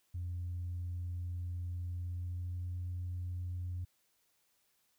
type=tone with pitch glide; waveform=sine; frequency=88 to 89.23 Hz; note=F2 to F2; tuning=+14 to +38 cents; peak=-35 dBFS; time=0.14-3.85 s; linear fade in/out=10 ms; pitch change=+24 cents; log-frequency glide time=1.88-2.8 s; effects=tanh soft clip ceiling -33 dBFS + white hiss -75 dBFS RMS until 4.98 s